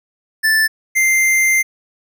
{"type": "tone pair in turn", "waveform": "square", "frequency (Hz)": [1760, 2090], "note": ["A6", "C7"], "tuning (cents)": [0, -2], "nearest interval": "minor third", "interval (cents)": 298, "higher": "second", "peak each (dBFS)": -12, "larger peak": "neither", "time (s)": [[0.43, 0.68], [0.95, 1.63]], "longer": "second", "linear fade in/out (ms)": 20, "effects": []}